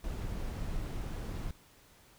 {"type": "noise", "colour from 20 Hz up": "brown", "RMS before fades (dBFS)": -37, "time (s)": [0.04, 1.51], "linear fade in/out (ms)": 2, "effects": ["pink hiss -61 dBFS RMS until 2.18 s"]}